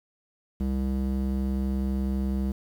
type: tone with band-pass filter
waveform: square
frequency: 66 Hz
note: C2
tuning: 16 cents sharp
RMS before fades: -27 dBFS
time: 0.6-2.52 s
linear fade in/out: 5 ms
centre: 170 Hz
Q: 1.4
effects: 9-bit